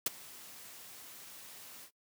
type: noise with ADSR envelope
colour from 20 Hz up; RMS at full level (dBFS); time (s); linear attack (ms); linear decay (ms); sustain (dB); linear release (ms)
white; -28; 0.06-1.91; 5; 19; -23; 78
effects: noise-tail reverb RT60 0.1 s tail -22 dB re dry + high-pass 100 Hz 12 dB/octave